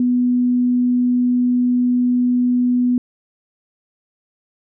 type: tone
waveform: sine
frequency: 246.9 Hz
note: B3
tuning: in tune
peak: -13 dBFS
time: 0-2.98 s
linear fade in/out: 2 ms
effects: none